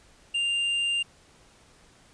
sine tone with hard clipping, 2794 Hz, F7, in tune, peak -25 dBFS, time 0.34-1.03 s, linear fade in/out 10 ms, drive 4 dB, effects pink hiss -57 dBFS RMS until 2.13 s + resampled to 22050 Hz

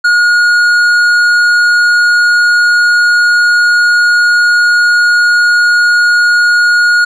sine tone with tanh clipping, 1439 Hz, F#6, 49 cents flat, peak -7 dBFS, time 0.04-7.05 s, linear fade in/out 10 ms, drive 9 dB, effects none

